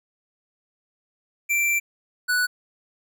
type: tone pair in turn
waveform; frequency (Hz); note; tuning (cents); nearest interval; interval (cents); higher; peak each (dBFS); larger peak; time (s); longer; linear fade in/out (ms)
square; 2349 / 1479.8; D7 / F#6; 0 / 0; minor sixth; 800; first; -20; neither; 1.49-1.8 / 2.28-2.47; first; 20
effects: none